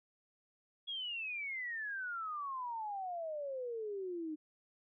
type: exponential sweep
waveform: sine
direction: down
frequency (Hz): 3357 to 301.7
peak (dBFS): -38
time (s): 0.87-4.36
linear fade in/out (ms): 20
effects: none